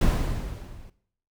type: noise with level ramp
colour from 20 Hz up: brown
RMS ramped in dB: -18 to -47 dBFS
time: 0.01-0.9 s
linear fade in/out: 5 ms
effects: noise-tail reverb RT60 0.6 s tail -17 dB re dry